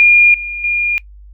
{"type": "tone with level steps", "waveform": "sine", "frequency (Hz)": 2417, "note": "D7", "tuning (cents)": 49, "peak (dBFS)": [-4, -20, -12], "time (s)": [0, 0.98], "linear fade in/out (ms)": 0, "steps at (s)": [0.34, 0.64], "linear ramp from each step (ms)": 2, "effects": ["noise-tail reverb RT60 0.1 s tail -21 dB re dry", "added 50 Hz sine -35 dBFS peak until 1.33 s"]}